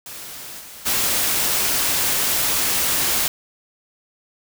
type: noise with level steps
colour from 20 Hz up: white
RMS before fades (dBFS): -35 / -39 / -20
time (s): 0.06-3.28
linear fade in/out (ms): 2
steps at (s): 0.59 / 0.85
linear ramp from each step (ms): 20
effects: none